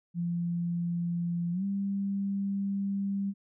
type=tone with pitch glide; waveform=sine; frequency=172.2 to 197.81 Hz; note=F3 to G3; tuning=-24 to +16 cents; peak=-28 dBFS; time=0.14-3.34 s; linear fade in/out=50 ms; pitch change=+240 cents; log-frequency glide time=1.52-1.64 s; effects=none